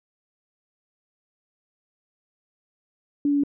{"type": "tone with pitch steps", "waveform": "sine", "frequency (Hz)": [287.9, 286.1, 284.3], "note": ["D4", "D4", "C#4"], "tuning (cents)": [-34, -45, 44], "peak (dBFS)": -18, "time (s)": [3.25, 3.436], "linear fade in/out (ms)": 2, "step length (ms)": 62, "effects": []}